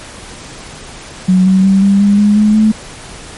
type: tone with pitch steps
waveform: sine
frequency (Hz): 185 / 189.21 / 193.53 / 197.93 / 202.4 / 207.1 / 211.8 / 216.6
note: F#3 / F#3 / G3 / G3 / G#3 / G#3 / G#3 / A3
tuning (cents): 0 / +39 / -22 / +17 / -44 / -5 / +34 / -27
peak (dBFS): -5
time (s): 1.28-2.72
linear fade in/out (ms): 10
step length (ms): 180
effects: pink hiss -31 dBFS RMS until 3.37 s + MP3 48 kbps